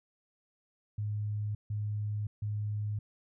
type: tone bursts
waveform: sine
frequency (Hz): 104.9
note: G#2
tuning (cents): +18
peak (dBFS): -31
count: 3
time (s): 0.98-2.99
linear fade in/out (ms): 5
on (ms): 570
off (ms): 150
effects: none